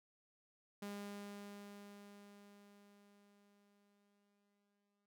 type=tone with exponential decay; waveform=sawtooth; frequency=203 Hz; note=G#3; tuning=39 cents flat; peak=-40 dBFS; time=0.82-5.06 s; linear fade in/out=5 ms; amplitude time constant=920 ms; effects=none